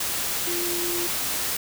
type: tone in noise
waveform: sine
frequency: 347.2 Hz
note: F4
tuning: 10 cents flat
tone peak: -29 dBFS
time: 0.47-1.07 s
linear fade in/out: 5 ms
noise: white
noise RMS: -27 dBFS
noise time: 0-1.57 s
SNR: -5 dB
effects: none